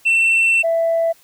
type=tone pair in turn; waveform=sine; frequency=2691 / 662.9 Hz; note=E7 / E5; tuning=+35 / +10 cents; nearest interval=2 octaves; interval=2425 cents; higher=first; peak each=-9 / -13 dBFS; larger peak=first; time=0.05-0.63 / 0.63-1.13 s; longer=first; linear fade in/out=20 ms; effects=tanh soft clip ceiling -11 dBFS + white hiss -52 dBFS RMS until 1.23 s